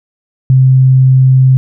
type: tone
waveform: sine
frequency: 130.81 Hz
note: C3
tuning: in tune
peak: -3 dBFS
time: 0.5-1.57 s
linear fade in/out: 0 ms
effects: none